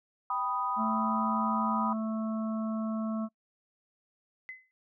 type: chord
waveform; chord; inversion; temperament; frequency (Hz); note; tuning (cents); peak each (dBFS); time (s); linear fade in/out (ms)
sine; G augmented; none; equal; 784 / 987.8 / 1244.5; G5 / B5 / D#6; 0 / 0 / 0; -37 / -32 / -32; 0.3-1.93; 2
type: harmonic tone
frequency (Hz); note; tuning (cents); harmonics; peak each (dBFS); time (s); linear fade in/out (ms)
220; A3; 0; 1 / 3 / 5 / 6; -30 / -40 / -44 / -46; 0.76-3.29; 50
type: tone with exponential decay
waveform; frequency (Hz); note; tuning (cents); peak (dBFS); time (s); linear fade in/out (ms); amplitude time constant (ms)
sine; 2036; C7; -48; -36; 4.49-4.71; 0; 46
effects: noise-tail reverb RT60 0.1 s tail -26 dB re dry